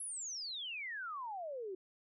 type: exponential sweep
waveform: sine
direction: down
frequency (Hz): 11175 to 361.1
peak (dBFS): -40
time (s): 0-1.75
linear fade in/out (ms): 5
effects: none